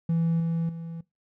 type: tone with level steps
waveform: triangle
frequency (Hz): 165.9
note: E3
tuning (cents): +11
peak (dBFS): -19 / -22 / -32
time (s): 0.09-1.01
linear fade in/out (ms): 5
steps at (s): 0.4 / 0.69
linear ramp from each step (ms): 2
effects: noise-tail reverb RT60 0.2 s tail -21 dB re dry + tanh soft clip ceiling -15 dBFS